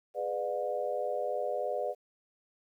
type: chord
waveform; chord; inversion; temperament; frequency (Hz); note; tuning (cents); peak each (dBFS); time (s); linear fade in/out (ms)
sine; G# diminished seventh; none; just; 415.3 / 498.4 / 598 / 717.6; G#4 / B4 / D5 / F5; 0 / +16 / +31 / +47; -39 / -35 / -34 / -37; 0.14-1.95; 50
effects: 11-bit